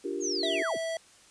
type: chord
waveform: sine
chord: G minor seventh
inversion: second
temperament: equal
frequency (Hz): 293.7 / 349.2 / 392 / 466.2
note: D4 / F4 / G4 / Bb4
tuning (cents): 0 / 0 / 0 / 0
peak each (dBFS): -37 / -35 / -34 / -40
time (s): 0.04-0.63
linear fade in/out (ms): 10
type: linear sweep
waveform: sine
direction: down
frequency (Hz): 6790 to 36.95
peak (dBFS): -30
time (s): 0.2-0.78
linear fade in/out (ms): 50
type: tone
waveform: square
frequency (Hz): 655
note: E5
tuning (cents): -11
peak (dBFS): -31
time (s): 0.43-0.97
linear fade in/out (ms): 2
effects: white hiss -57 dBFS RMS until 1.3 s + resampled to 22050 Hz